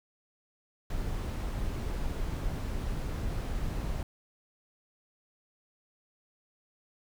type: noise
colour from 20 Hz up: brown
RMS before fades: -33 dBFS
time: 0.9-4.03 s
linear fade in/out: 2 ms
effects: none